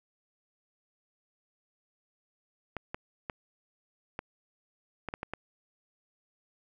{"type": "clicks", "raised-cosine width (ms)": 0.5, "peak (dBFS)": -20, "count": 8, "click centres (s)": [2.767, 2.945, 3.298, 4.191, 5.087, 5.139, 5.231, 5.336], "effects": ["10-bit"]}